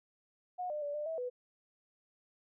sine tone with pitch steps, 725 / 600 / 579 / 597 / 648 / 495.9 Hz, F#5 / D5 / D5 / D5 / E5 / B4, -35 / +37 / -25 / +28 / -30 / +7 cents, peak -35 dBFS, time 0.58-1.3 s, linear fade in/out 20 ms, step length 120 ms, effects none

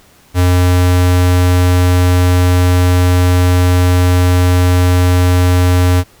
square tone, 90 Hz, F#2, 47 cents flat, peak -8 dBFS, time 0.34-6.04 s, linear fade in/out 50 ms, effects pink hiss -46 dBFS RMS until 6.2 s

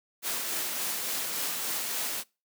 white noise with tremolo, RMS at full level -31 dBFS, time 0.22-2.24 s, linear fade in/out 50 ms, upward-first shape sine, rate 3.5 Hz, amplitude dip 25%, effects noise-tail reverb RT60 0.3 s tail -25 dB re dry + high-pass 200 Hz 12 dB/octave

